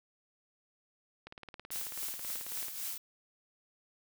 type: click train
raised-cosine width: 0.3 ms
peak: -30 dBFS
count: 27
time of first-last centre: 1.27-2.683 s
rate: 18.4 Hz
type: noise with tremolo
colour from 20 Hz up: blue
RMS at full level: -37 dBFS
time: 1.71-2.98 s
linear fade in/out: 5 ms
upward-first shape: triangle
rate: 3.7 Hz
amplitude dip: 60%
effects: none